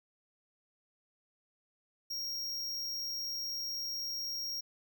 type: tone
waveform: square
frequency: 5588 Hz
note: F8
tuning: in tune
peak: -36 dBFS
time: 2.1-4.61 s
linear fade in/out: 10 ms
effects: none